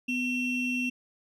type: ring-modulated tone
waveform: triangle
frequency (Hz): 1480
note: F#6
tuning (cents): 0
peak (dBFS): -22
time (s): 0.08-0.9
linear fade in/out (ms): 10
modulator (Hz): 1230
effects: none